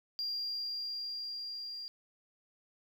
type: tone with level ramp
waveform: sine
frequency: 4779 Hz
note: D8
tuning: 29 cents sharp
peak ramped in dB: -32 to -40 dBFS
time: 0.19-1.88 s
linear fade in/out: 0 ms
effects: tanh soft clip ceiling -30 dBFS + 11-bit